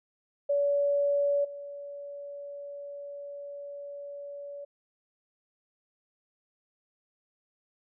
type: tone with level steps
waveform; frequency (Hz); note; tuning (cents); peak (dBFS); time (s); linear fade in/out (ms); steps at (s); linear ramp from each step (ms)
sine; 570; C#5; +48; -23 / -38; 0.49-4.65; 10; 1.44; 10
effects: none